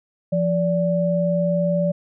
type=tone pair together; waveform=sine; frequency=172.73 / 581 Hz; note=F3 / D5; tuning=-19 / -19 cents; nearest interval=octave + major sixth; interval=2100 cents; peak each=-20 dBFS; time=0.32-1.92 s; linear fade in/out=10 ms; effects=none